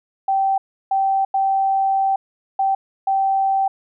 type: tone bursts at uneven times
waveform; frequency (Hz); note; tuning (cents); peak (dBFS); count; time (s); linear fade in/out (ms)
sine; 777; G5; -16; -15; 5; 0.28-0.58 / 0.91-1.25 / 1.34-2.16 / 2.59-2.75 / 3.07-3.68; 5
effects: none